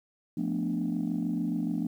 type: chord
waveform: sine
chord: B half-diminished seventh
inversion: second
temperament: equal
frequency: 174.61 / 220 / 246.9 / 293.7 Hz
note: F3 / A3 / B3 / D4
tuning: 0 / 0 / 0 / 0 cents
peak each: -32 dBFS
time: 0.37-1.87 s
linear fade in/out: 5 ms
effects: tanh soft clip ceiling -21 dBFS + 10-bit